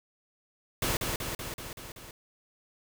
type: noise with echo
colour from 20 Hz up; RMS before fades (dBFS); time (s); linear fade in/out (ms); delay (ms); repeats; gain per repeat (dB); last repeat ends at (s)
pink; -29; 0.82-0.97; 2; 190; 6; -3; 2.11
effects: none